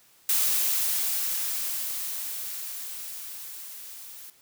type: noise with level ramp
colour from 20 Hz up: blue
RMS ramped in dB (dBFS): -23 to -44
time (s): 0.29-4.3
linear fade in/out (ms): 2
effects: white hiss -59 dBFS RMS until 4.41 s